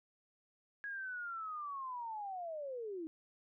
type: linear sweep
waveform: sine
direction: down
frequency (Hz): 1663 to 307.9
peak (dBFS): -40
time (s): 0.84-3.07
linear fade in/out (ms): 0
effects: none